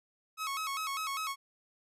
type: tone with vibrato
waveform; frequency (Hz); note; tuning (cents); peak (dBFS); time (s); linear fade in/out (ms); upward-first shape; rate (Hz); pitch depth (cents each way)
sawtooth; 1187; D6; +18; -30; 0.37-1.36; 50; square; 5; 130
effects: resampled to 32000 Hz